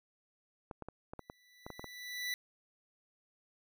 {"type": "clicks", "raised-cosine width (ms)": 1, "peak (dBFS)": -29, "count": 10, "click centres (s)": [0.712, 0.823, 0.886, 1.135, 1.193, 1.299, 1.665, 1.703, 1.795, 1.843]}
{"type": "tone with exponential growth", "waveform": "25% pulse", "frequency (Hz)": 1975.5, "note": "B6", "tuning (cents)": 0, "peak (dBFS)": -30, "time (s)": [1.19, 2.34], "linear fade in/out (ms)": 1, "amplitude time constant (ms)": 250}
{"effects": []}